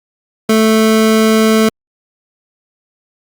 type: tone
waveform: 25% pulse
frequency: 220 Hz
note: A3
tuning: in tune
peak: -4 dBFS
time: 0.49-1.69 s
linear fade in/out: 5 ms
effects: Opus 48 kbps